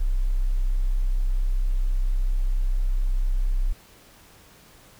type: tone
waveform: sine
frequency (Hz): 32.2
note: C1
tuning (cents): -27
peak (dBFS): -19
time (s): 0-3.73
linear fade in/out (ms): 10
effects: pink hiss -52 dBFS RMS until 4.99 s